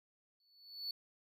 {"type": "tone with exponential growth", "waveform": "triangle", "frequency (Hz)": 4448, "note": "C#8", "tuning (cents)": 5, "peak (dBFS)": -35, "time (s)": [0.4, 0.91], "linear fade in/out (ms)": 2, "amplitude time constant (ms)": 110, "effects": []}